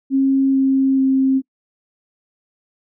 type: tone with pitch steps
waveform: sine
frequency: 270 / 268 / 266 Hz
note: C#4 / C4 / C4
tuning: -45 / +42 / +29 cents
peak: -12 dBFS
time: 0.1-1.42 s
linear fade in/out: 50 ms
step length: 440 ms
effects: noise-tail reverb RT60 0.1 s tail -23 dB re dry